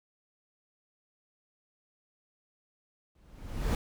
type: noise with exponential growth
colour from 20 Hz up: brown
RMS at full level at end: -24 dBFS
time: 3.15-3.75 s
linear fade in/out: 2 ms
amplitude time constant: 130 ms
effects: none